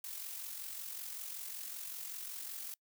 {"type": "noise with amplitude modulation", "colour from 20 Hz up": "blue", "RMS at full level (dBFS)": -42, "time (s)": [0.04, 2.74], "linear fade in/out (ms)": 2, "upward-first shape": "sine", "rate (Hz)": 45.3, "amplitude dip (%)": 50, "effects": ["noise-tail reverb RT60 0.1 s tail -25 dB re dry"]}